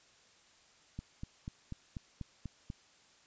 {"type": "click train", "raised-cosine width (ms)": 5, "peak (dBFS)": -28, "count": 8, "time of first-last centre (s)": [0.99, 2.701], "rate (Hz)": 4.09, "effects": ["white hiss -64 dBFS RMS until 3.26 s", "resampled to 16000 Hz"]}